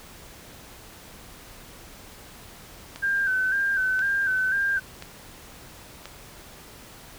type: click train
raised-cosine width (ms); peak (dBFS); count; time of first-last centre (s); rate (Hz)
0.2; -20; 4; 2.96-6.056; 0.969
type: tone with vibrato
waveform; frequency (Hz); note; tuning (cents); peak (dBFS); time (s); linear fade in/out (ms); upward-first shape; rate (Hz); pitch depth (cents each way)
sine; 1558; G6; -11; -21; 3.02-4.8; 20; square; 2; 43
effects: pink hiss -46 dBFS RMS until 7.18 s